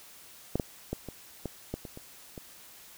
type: clicks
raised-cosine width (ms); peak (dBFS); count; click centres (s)
2; -14 / -15 / -18 / -25 / -20 / -19 / -27 / -29 / -27; 9; 0.556 / 0.598 / 0.93 / 1.087 / 1.457 / 1.74 / 1.852 / 1.974 / 2.378
effects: white hiss -52 dBFS RMS until 2.97 s